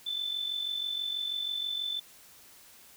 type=tone with amplitude modulation; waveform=sine; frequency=3520 Hz; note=A7; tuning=in tune; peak=-28 dBFS; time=0.06-2 s; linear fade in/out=10 ms; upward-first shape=sine; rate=46.2 Hz; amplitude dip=60%; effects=white hiss -55 dBFS RMS until 2.96 s